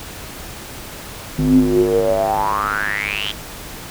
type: tone with band-pass filter sweep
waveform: square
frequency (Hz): 51.2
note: G#1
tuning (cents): -24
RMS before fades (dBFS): -17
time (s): 1.38-3.32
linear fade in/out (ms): 10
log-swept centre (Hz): 200 to 3300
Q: 9.6
effects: pink hiss -33 dBFS RMS until 3.9 s